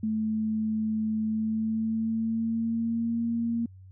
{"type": "tone with pitch glide", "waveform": "sine", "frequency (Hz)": [217.8, 232.1], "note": ["A3", "A#3"], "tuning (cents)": [-17, -7], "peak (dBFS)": -25, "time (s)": [0.03, 3.66], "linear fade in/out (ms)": 5, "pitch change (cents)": 110, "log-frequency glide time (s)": [1.25, 3.22], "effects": ["added 94 Hz sine -46 dBFS peak until 3.91 s"]}